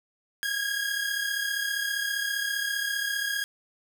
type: tone pair together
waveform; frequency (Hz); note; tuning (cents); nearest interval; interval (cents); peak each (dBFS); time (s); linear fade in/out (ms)
sawtooth; 1624.9 / 1660; G#6 / G#6; -38 / -1; unison; 37; -26 / -27; 0.43-3.44; 0
effects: none